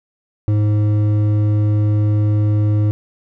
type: tone with hard clipping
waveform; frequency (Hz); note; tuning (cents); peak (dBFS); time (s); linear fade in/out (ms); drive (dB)
sine; 105.1; G#2; +21; -14; 0.48-2.91; 0; 8
effects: none